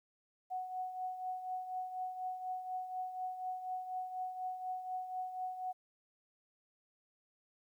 sine tone with tremolo, 740 Hz, F#5, in tune, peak -35 dBFS, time 0.5-5.73 s, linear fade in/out 20 ms, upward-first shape triangle, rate 4.1 Hz, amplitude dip 65%, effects 12-bit

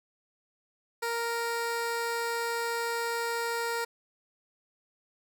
15% pulse tone, 466.2 Hz, A#4, in tune, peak -23 dBFS, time 1.02-3.85 s, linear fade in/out 10 ms, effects none

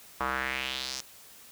square tone with band-pass filter sweep, 65.41 Hz, C2, in tune, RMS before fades -33 dBFS, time 0.2-1.01 s, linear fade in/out 5 ms, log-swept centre 1100 to 6000 Hz, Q 2.8, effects white hiss -52 dBFS RMS until 1.51 s

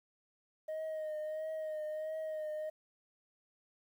sine tone with vibrato, 622.3 Hz, D#5, in tune, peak -34 dBFS, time 0.68-2.7 s, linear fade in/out 10 ms, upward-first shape triangle, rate 1.5 Hz, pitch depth 35 cents each way, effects tanh soft clip ceiling -36 dBFS + 11-bit

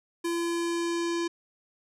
square tone with low-pass filter sweep, 340 Hz, F4, 46 cents flat, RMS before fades -29 dBFS, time 0.24-1.28 s, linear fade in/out 10 ms, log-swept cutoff 11000 to 6100 Hz, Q 1.4, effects none

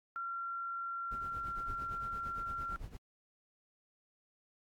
sine tone, 1371 Hz, F6, 32 cents flat, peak -37 dBFS, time 0.16-2.76 s, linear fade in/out 0 ms
brown noise with tremolo, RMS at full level -44 dBFS, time 1.11-2.97 s, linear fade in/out 5 ms, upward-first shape triangle, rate 8.8 Hz, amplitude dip 85%
effects AAC 64 kbps

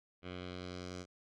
10% pulse tone with low-pass filter sweep, 90.3 Hz, F#2, 42 cents flat, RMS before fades -45 dBFS, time 0.22-1.06 s, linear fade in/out 50 ms, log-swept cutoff 2900 to 6400 Hz, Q 2.1, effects none

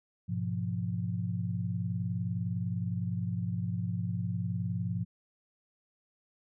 sine chord, F diminished, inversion first, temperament equal, 103.83 / 123.47 / 174.61 Hz, Ab2 / Cb3 / F3, 0 / 0 / 0 cents, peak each -34 / -36 / -34 dBFS, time 0.28-5.05 s, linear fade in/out 20 ms, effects none

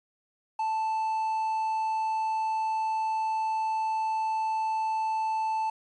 triangle tone with quantisation, 880 Hz, A5, in tune, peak -24 dBFS, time 0.59-5.7 s, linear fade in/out 5 ms, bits 9, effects resampled to 22050 Hz

